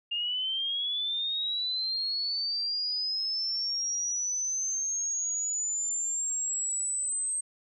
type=linear sweep; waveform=sine; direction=up; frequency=2807 to 8330 Hz; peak=-28 dBFS; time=0.11-7.41 s; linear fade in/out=10 ms; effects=none